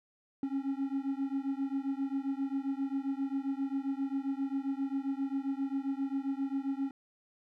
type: beating tone pair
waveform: triangle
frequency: 270 / 277.5 Hz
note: C#4 / C#4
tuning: -45 / +2 cents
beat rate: 7.5 Hz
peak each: -32 / -33 dBFS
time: 0.43-6.91 s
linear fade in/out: 2 ms
effects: none